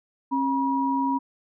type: tone pair together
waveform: sine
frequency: 270 / 962.2 Hz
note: C#4 / B5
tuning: -45 / -45 cents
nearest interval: octave + minor seventh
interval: 2200 cents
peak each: -24 dBFS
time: 0.31-1.19 s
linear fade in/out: 20 ms
effects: none